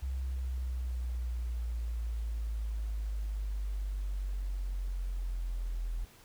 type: exponential sweep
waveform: sine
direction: down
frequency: 66.2 to 41.46 Hz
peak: -32 dBFS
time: 0.02-6.05 s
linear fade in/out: 10 ms
effects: pink hiss -58 dBFS RMS until 6.24 s